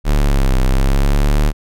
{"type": "linear two-way sweep", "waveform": "square", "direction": "down then up", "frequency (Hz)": [37.83, 32, 37.83], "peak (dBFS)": -11, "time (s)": [0.04, 1.53], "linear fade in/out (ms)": 50, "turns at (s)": 0.58, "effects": []}